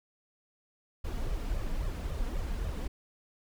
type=noise with flanger; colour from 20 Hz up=brown; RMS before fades=-33 dBFS; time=1.04-2.88 s; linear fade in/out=10 ms; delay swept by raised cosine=1.6 to 4.4 ms; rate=3.7 Hz; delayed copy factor=+0.65; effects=none